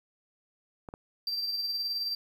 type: clicks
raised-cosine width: 1 ms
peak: -27 dBFS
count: 2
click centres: 0.888 / 0.939 s
type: tone with tremolo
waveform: triangle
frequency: 4699 Hz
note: D8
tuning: in tune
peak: -27 dBFS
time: 1.27-2.15 s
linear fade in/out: 2 ms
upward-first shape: sine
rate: 19 Hz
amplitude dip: 40%
effects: 10-bit